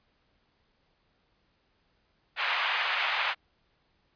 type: band-pass noise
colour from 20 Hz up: white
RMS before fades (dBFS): -29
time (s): 2.36-3.35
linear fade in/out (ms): 50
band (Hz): 760 to 3000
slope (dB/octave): 24
effects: pink hiss -71 dBFS RMS until 4.15 s + resampled to 11025 Hz